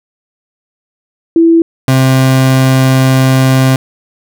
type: tone pair in turn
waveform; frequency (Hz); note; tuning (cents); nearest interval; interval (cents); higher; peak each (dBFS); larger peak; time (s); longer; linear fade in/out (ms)
sine / 30% pulse; 331.5 / 131.56; E4 / C3; +10 / +10; octave + major third; 1600; first; -3; neither; 1.36-1.62 / 1.88-3.76; second; 2
effects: none

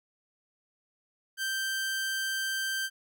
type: tone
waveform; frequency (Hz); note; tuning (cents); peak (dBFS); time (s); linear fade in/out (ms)
sawtooth; 1565; G6; -3; -26; 1.37-2.9; 50
effects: none

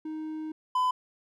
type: tone pair in turn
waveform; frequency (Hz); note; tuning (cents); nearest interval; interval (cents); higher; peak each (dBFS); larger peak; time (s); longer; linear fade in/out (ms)
triangle; 312.2 / 1008.2; D#4 / B5; +6 / +35; octave + minor sixth; 2029; second; -31 / -21; second; 0.05-0.52 / 0.75-0.91; first; 5
effects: none

